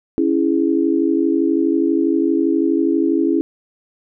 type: chord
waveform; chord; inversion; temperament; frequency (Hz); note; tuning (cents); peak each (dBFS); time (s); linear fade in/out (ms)
sine; C# minor; none; equal; 277.2 / 329.6 / 415.3; C#4 / E4 / G#4; 0 / 0 / 0; -18 / -16 / -22; 0.18-3.41; 0
effects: none